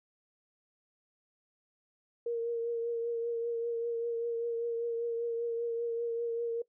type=tone with vibrato; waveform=sine; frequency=466.2 Hz; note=A#4; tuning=in tune; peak=-30 dBFS; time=2.26-6.62 s; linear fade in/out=5 ms; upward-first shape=triangle; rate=5.1 Hz; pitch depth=27 cents each way; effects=noise-tail reverb RT60 0.1 s tail -20 dB re dry